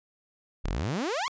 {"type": "exponential sweep", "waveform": "sawtooth", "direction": "up", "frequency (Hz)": [30, 1149], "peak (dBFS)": -24, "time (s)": [0.64, 1.28], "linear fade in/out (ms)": 0, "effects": ["resampled to 16000 Hz"]}